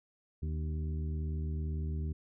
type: harmonic tone with a mistuned harmonic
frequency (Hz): 77.78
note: D#2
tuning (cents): 0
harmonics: 1 / 2 / 3 / 4 / 5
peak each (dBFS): -33 / -40 / -47 / -51 / -51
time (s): 0.42-2.13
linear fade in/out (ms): 10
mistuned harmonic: 4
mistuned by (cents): -51
effects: none